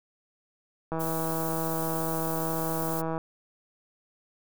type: click train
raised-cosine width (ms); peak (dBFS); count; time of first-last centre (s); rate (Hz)
1; -18; 367; 0.92-3.179; 162
type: noise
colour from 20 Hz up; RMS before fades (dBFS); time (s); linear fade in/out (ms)
violet; -36; 0.99-3.02; 20
effects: none